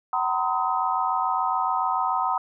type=tone cluster; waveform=sine; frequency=757 / 933 / 1020 / 1264 Hz; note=F#5 / A#5 / C6 / D#6; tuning=+39 / +1 / -44 / +27 cents; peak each=-27 dBFS; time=0.13-2.38 s; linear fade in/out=2 ms; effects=none